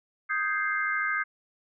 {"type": "chord", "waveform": "sine", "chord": "Ab major seventh", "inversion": "second", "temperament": "equal", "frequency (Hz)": [1244.5, 1568, 1661.2, 2093], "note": ["Eb6", "G6", "Ab6", "C7"], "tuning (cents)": [0, 0, 0, 0], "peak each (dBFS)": [-31, -29, -35, -31], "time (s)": [0.29, 1.24], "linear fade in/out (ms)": 20, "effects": []}